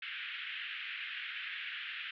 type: band-pass noise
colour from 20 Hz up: white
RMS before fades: -42 dBFS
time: 0.02-2.11 s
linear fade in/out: 5 ms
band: 1500 to 3200 Hz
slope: 48 dB/octave
effects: none